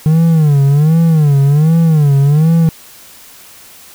triangle tone with vibrato, 151.7 Hz, D#3, 44 cents flat, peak -4 dBFS, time 0.06-2.69 s, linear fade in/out 0 ms, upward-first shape sine, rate 1.3 Hz, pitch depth 160 cents each way, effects white hiss -38 dBFS RMS until 3.94 s

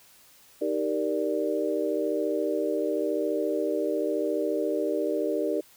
sine chord, Eb major seventh, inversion none, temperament equal, 311.1 / 392 / 466.2 / 587.3 Hz, Eb4 / G4 / Bb4 / D5, 0 / 0 / 0 / 0 cents, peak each -30 dBFS, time 0.61-5.61 s, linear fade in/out 10 ms, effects white hiss -56 dBFS RMS until 5.76 s

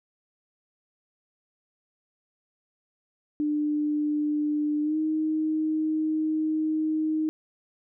sine tone with pitch glide, 298.5 to 312.1 Hz, D4 to D#4, +28 to +5 cents, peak -23 dBFS, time 3.4-7.29 s, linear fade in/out 0 ms, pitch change +77 cents, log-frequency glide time 4.82-4.97 s, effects none

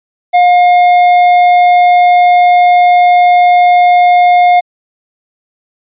triangle tone with tanh clipping, 713 Hz, F5, 36 cents sharp, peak -5 dBFS, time 0.33-4.61 s, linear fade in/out 20 ms, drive 13 dB, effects resampled to 8000 Hz

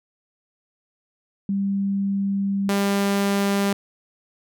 sine / sawtooth tone pair in turn, 197.5 / 199.45 Hz, G3 / G3, +13 / +30 cents, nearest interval unison, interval 17 cents, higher second, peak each -20 / -15 dBFS, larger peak second, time 1.49-2.69 / 2.69-3.73 s, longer first, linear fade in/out 2 ms, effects none

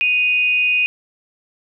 sine tone pair together, 2489 / 2794 Hz, D#7 / F7, 0 / 0 cents, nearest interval major second, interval 200 cents, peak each -14 / -23 dBFS, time 0.01-0.86 s, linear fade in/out 0 ms, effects none

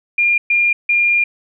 sine tone bursts at uneven times, 2407 Hz, D7, 42 cents sharp, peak -11 dBFS, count 3, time 0.18-0.38 / 0.5-0.73 / 0.89-1.24 s, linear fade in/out 5 ms, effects none

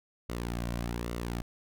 sawtooth tone with flanger, 58.9 Hz, A#1, 19 cents sharp, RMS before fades -35 dBFS, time 0.29-1.42 s, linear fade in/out 5 ms, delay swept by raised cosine 1.2 to 2.4 ms, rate 1.2 Hz, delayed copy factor -0.55, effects none

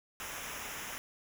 pink noise with comb filter, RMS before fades -42 dBFS, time 0.2-0.98 s, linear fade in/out 0 ms, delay 0.23 ms, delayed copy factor -0.75, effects none

